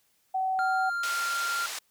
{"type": "tone", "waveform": "sine", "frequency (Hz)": 757, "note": "F#5", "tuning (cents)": 39, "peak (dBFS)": -25, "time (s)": [0.34, 0.9], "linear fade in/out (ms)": 10}
{"type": "tone with pitch glide", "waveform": "triangle", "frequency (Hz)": [1396.9, 1387.3], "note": ["F6", "F6"], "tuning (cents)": [0, -12], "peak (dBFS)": -26, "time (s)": [0.59, 1.66], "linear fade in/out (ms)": 0, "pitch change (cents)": -12, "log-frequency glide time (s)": [0.89, 1.2]}
{"type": "band-pass noise", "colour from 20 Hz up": "white", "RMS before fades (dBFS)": -36, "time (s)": [1.03, 1.79], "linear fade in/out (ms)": 5, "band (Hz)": [670, 7100], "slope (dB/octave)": 12}
{"effects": ["white hiss -69 dBFS RMS until 1.9 s"]}